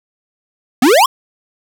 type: exponential sweep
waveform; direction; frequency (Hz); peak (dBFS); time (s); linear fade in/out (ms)
square; up; 230.3 to 1144; -7; 0.82-1.06; 5
effects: none